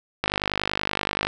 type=click train; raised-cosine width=0.3 ms; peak=-6 dBFS; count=53; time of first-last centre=0.24-1.27 s; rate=50.5 Hz; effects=none